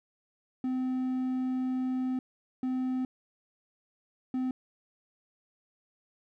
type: tone bursts at uneven times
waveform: triangle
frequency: 256.8 Hz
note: C4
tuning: 32 cents flat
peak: -26 dBFS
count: 3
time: 0.64-2.19 / 2.63-3.05 / 4.34-4.51 s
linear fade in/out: 2 ms
effects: none